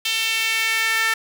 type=tone with high-pass filter sweep; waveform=sawtooth; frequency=447.3 Hz; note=A4; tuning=28 cents sharp; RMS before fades=-21 dBFS; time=0.05-1.14 s; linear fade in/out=5 ms; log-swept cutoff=3000 to 1700 Hz; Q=2.8; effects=none